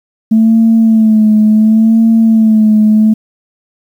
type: tone with vibrato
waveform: sine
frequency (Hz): 220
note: A3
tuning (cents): 0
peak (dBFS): -3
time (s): 0.31-3.14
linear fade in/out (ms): 10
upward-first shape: sine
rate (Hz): 0.7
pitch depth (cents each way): 47
effects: tanh soft clip ceiling 0 dBFS + 7-bit